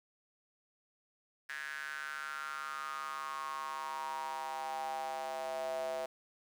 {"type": "tone with high-pass filter sweep", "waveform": "square", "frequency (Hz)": 72.6, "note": "D2", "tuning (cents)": -19, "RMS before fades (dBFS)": -40, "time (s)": [1.49, 6.06], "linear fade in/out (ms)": 5, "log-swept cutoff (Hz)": [1700, 610], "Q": 7.2, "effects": ["low-pass 11000 Hz 12 dB/octave", "10-bit"]}